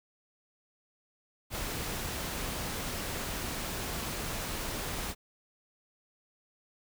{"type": "noise", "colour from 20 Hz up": "pink", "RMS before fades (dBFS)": -36, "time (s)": [1.5, 5.15], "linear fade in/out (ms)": 50, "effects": []}